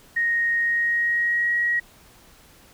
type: tone with pitch glide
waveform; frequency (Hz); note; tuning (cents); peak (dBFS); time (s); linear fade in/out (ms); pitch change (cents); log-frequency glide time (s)
sine; 1866 to 1901.9; A#6 to A#6; +1 to +34; -19; 0.16-1.8; 10; +33; 0.59-1.56
effects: pink hiss -52 dBFS RMS until 2.73 s